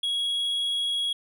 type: tone with vibrato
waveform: triangle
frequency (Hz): 3322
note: G#7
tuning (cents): 0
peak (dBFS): -23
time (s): 0.03-1.13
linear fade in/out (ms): 5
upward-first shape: triangle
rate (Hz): 19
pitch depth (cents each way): 8
effects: none